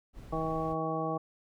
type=noise; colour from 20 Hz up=brown; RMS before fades=-45 dBFS; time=0.13-0.76 s; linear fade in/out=50 ms
type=harmonic tone; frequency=160 Hz; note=D#3; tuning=49 cents sharp; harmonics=1 / 2 / 3 / 4 / 5 / 7; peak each=-37 / -37 / -37 / -37 / -37 / -37 dBFS; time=0.32-1.18 s; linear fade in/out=10 ms
effects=none